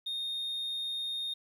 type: tone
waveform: sine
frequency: 3686 Hz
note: A#7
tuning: 20 cents flat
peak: -30 dBFS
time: 0.06-1.34 s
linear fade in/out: 10 ms
effects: tanh soft clip ceiling -32 dBFS + 11-bit